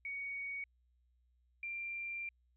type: tone pair in turn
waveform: sine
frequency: 2239 / 2372 Hz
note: C#7 / D7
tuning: +17 / +17 cents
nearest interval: minor second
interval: 100 cents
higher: second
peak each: -39 / -39 dBFS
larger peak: neither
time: 0.05-0.64 / 1.63-2.29 s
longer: second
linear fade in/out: 2 ms
effects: added 61 Hz sine -70 dBFS peak until 2.56 s